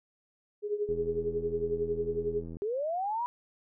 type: tone with tremolo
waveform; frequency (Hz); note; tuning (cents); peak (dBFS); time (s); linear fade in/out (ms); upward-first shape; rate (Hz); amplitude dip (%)
sine; 415.3; G#4; 0; -25; 0.62-2.44; 50; triangle; 11; 85
type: click train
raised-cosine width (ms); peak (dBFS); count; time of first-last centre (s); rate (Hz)
3; -30; 140; 0.89-2.569; 82.8
type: linear sweep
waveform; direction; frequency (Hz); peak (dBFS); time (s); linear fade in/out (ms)
sine; up; 392.6 to 987.8; -29; 2.62-3.26; 0
effects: none